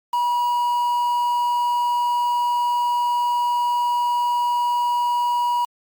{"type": "tone with quantisation", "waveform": "triangle", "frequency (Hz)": 966, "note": "B5", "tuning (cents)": -39, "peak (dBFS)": -16, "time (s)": [0.13, 5.65], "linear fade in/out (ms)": 5, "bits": 6, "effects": ["Opus 48 kbps"]}